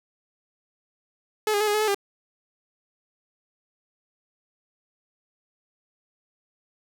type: tone with pitch steps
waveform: sawtooth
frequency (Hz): 428.7 / 408.9 / 427.3 / 414.2 / 426.6 / 431.7 / 400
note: A4 / G#4 / G#4 / G#4 / G#4 / A4 / G4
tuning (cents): -45 / -27 / +49 / -5 / +46 / -33 / +35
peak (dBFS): -17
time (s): 1.47-1.946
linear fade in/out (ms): 2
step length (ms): 68
effects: none